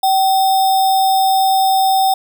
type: tone with sample-and-hold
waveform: sine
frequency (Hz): 769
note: G5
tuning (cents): -33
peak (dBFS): -10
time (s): 0.03-2.14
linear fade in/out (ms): 5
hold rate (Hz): 4410
effects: none